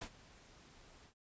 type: noise with ADSR envelope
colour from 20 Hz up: pink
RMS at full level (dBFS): -43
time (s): 0.01-1.14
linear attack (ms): 8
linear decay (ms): 68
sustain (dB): -18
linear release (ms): 85
effects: noise-tail reverb RT60 0.1 s tail -24 dB re dry + resampled to 16000 Hz